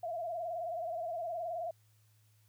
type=tone with vibrato; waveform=sine; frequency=678 Hz; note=E5; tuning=49 cents sharp; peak=-35 dBFS; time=0.03-1.71 s; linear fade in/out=5 ms; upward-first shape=sine; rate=19 Hz; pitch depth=90 cents each way; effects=added 107 Hz sine -65 dBFS peak until 2.48 s + white hiss -73 dBFS RMS until 2.48 s